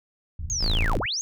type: low-pass noise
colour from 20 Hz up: white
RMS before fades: -33 dBFS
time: 0.39-1.06 s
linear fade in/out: 5 ms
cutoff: 100 Hz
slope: 24 dB/octave
type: linear two-way sweep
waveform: sine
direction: down then up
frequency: 6700 to 50.1 to 6700 Hz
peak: -25 dBFS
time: 0.5-1.21 s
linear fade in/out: 0 ms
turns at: 0.99 s
type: tone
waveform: 45% pulse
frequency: 27.59 Hz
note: A0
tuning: 6 cents sharp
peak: -22 dBFS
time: 0.59-1 s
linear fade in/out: 50 ms
effects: none